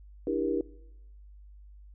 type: chord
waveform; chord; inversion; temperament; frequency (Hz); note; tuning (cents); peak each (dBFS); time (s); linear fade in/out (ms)
sine; E half-diminished seventh; third; just; 296.7 / 329.6 / 395.6 / 474.7; D4 / E4 / G4 / Bb4; +18 / 0 / +16 / +31; -32; 0.27-0.61; 2
effects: noise-tail reverb RT60 0.9 s tail -23 dB re dry + added 50 Hz sine -48 dBFS peak until 1.94 s